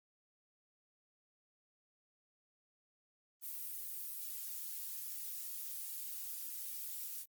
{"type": "noise with flanger", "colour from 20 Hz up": "violet", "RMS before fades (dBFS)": -44, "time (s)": [3.41, 7.26], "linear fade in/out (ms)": 50, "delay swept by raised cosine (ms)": [1.9, 4.6], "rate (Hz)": 1.2, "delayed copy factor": -0.75, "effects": ["Opus 32 kbps"]}